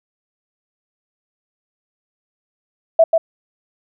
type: tone with echo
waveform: sine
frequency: 656 Hz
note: E5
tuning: 9 cents flat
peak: -6 dBFS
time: 2.99-3.04 s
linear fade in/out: 5 ms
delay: 140 ms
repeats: 1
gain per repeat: -4 dB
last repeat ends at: 3.18 s
effects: none